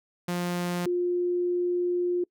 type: tone pair in turn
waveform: sawtooth / sine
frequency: 176.3 / 354.2 Hz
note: F3 / F4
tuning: +17 / +24 cents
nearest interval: octave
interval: 1207 cents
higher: second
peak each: -23 dBFS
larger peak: neither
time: 0.28-0.86 / 0.86-2.24 s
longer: second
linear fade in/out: 5 ms
effects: noise-tail reverb RT60 0.1 s tail -25 dB re dry